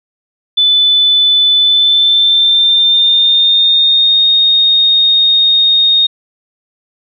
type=tone with pitch glide; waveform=sine; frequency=3500 to 3708 Hz; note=A7 to A#7; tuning=-10 to -10 cents; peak=-6 dBFS; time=0.57-6.07 s; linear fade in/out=10 ms; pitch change=+100 cents; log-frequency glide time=1.58-4.26 s; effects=none